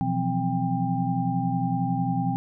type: tone cluster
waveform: sine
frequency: 123.5 / 167.8 / 178.8 / 260.1 / 795 Hz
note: B2 / E3 / F3 / C4 / G5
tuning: 0 / +31 / +41 / -10 / +24 cents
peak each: -29 dBFS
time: 0.01-2.36 s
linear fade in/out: 0 ms
effects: none